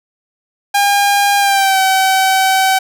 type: tone with pitch glide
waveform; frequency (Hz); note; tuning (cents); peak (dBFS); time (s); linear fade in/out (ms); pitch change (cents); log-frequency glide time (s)
sawtooth; 807 to 763.9; G#5 to G5; -50 to -45; -6; 0.74-2.79; 10; -95; 1.38-1.8
effects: none